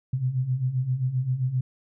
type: beating tone pair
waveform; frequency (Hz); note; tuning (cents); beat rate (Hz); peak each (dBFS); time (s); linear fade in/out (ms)
sine; 123.47 / 131.07; B2 / C3; 0 / +3; 7.6; -29 / -24; 0.13-1.61; 5
effects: none